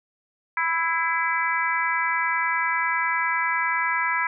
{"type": "harmonic tone with a mistuned harmonic", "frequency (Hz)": 330.1, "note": "E4", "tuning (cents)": 2, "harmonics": [3, 4, 5, 6, 7], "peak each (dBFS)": [-26, -29, -27, -27, -30], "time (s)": [0.57, 4.27], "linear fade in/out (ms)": 2, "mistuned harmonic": 6, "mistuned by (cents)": 26, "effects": []}